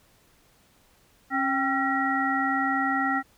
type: harmonic tone with a mistuned harmonic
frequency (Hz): 272.1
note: C#4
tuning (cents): -32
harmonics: 1 / 3 / 5 / 7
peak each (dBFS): -28 / -28 / -28 / -28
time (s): 1.3-3.23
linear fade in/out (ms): 50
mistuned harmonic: 3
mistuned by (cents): -71
effects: pink hiss -61 dBFS RMS until 3.37 s